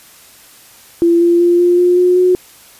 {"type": "tone with pitch steps", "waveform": "sine", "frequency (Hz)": [339.8, 343.7, 347.7, 351.8, 355.9, 360, 364.2], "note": ["F4", "F4", "F4", "F4", "F4", "F#4", "F#4"], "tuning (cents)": [-47, -28, -8, 13, 33, -47, -27], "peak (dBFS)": -7, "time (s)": [1.02, 2.35], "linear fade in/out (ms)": 0, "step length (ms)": 190, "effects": ["white hiss -42 dBFS RMS until 2.79 s", "resampled to 32000 Hz"]}